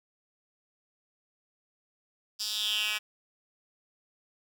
10% pulse tone with high-pass filter sweep, 212.1 Hz, G#3, 37 cents sharp, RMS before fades -31 dBFS, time 2.39-2.99 s, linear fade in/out 20 ms, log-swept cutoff 4800 to 2200 Hz, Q 4.8, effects none

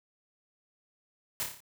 white noise with echo, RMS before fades -32 dBFS, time 1.4-1.43 s, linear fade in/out 0 ms, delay 29 ms, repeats 6, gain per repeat -4 dB, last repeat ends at 1.604 s, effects none

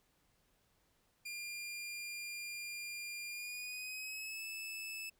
sawtooth tone with pitch glide, 2400 to 2617 Hz, D7 to E7, +37 to -13 cents, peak -39 dBFS, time 1.25-5.1 s, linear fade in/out 10 ms, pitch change +150 cents, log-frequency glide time 3.28-4.44 s, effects pink hiss -75 dBFS RMS until 5.19 s

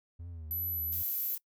triangle tone with vibrato, 82.41 Hz, E2, in tune, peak -39 dBFS, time 0.19-1.03 s, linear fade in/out 10 ms, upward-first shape triangle, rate 2.7 Hz, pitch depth 110 cents each way
sine tone, 11950 Hz, F#9, 16 cents sharp, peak -32 dBFS, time 0.51-1.35 s, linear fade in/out 0 ms
violet noise, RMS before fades -40 dBFS, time 0.92-1.38 s, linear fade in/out 5 ms
effects noise-tail reverb RT60 0.1 s tail -23 dB re dry

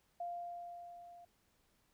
sine tone with level ramp, 697 Hz, F5, 4 cents flat, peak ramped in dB -38 to -54 dBFS, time 0.2-1.25 s, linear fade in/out 5 ms, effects pink hiss -75 dBFS RMS until 1.93 s

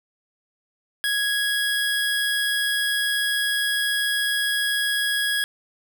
25% pulse tone, 1661.2 Hz, G#6, in tune, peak -17 dBFS, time 1.04-5.44 s, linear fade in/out 0 ms, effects none

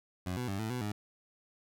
20% pulse tone with pitch steps, 90.8 / 124.1 / 98 / 110.3 / 124.5 / 104.3 Hz, F#2 / B2 / G2 / A2 / B2 / G#2, -32 / +9 / 0 / +5 / +14 / +8 cents, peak -29 dBFS, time 0.26-0.92 s, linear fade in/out 5 ms, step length 110 ms, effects none

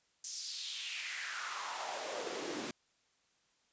pink noise with high-pass filter sweep, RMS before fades -41 dBFS, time 0.24-2.71 s, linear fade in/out 2 ms, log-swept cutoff 6400 to 250 Hz, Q 3.3, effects white hiss -74 dBFS RMS until 3.72 s + resampled to 16000 Hz

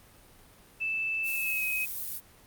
sine tone with pitch glide, 2637 to 2538 Hz, E7 to D#7, 0 to +34 cents, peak -28 dBFS, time 0.8-1.86 s, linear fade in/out 20 ms, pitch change -66 cents, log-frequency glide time 1.31-1.65 s
violet noise, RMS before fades -36 dBFS, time 1.23-2.21 s, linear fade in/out 50 ms
effects pink hiss -56 dBFS RMS until 2.46 s + Opus 32 kbps

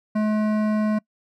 sine tone with hard clipping, 213.7 Hz, G#3, 50 cents sharp, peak -21 dBFS, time 0.15-0.99 s, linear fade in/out 10 ms, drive 14 dB, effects noise-tail reverb RT60 0.1 s tail -25 dB re dry

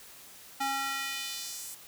square tone with high-pass filter sweep, 272.8 Hz, C#4, 28 cents flat, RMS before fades -35 dBFS, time 0.6-1.75 s, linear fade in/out 10 ms, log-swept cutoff 710 to 9200 Hz, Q 1.3, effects white hiss -51 dBFS RMS until 1.87 s

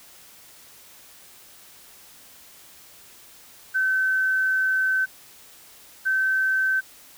sine tone pair in turn, 1532 / 1540.8 Hz, G6 / G6, -40 / -30 cents, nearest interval unison, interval 10 cents, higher second, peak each -19 dBFS, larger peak neither, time 3.74-5.06 / 6.05-6.81 s, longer first, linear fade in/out 20 ms, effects white hiss -49 dBFS RMS until 7.17 s

